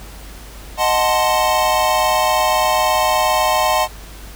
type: chord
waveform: square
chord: D# diminished seventh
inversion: none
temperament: equal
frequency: 622.3 / 740 / 880 / 1046.5 Hz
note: D#5 / F#5 / A5 / C6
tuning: 0 / 0 / 0 / 0 cents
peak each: -20 dBFS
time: 0.77-3.88 s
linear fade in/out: 50 ms
effects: added 50 Hz sine -35 dBFS peak until 4.35 s + pink hiss -39 dBFS RMS until 4.35 s